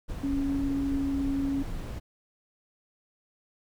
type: noise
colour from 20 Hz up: brown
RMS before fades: -35 dBFS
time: 0.08-2 s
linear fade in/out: 20 ms
type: tone with pitch glide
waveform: sine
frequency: 277.2 to 275.6 Hz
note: C#4 to C#4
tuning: 0 to -10 cents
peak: -26 dBFS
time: 0.23-1.63 s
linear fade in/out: 10 ms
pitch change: -10 cents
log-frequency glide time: 0.73-1.17 s
effects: none